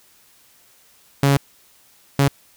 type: tone bursts at uneven times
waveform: sawtooth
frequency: 139.6 Hz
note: C#3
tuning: 13 cents sharp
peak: -9 dBFS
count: 2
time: 1.23-1.37 / 2.19-2.28 s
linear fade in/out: 2 ms
effects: white hiss -54 dBFS RMS until 2.56 s